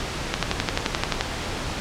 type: click train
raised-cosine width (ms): 0.2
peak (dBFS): -3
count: 11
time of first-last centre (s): 0.34-1.21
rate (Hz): 11.5
effects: pink hiss -29 dBFS RMS until 1.8 s + low-pass 6000 Hz 12 dB/octave